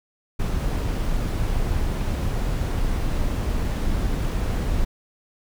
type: noise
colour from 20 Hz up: brown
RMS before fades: -23 dBFS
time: 0.39-4.85 s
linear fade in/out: 10 ms
effects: none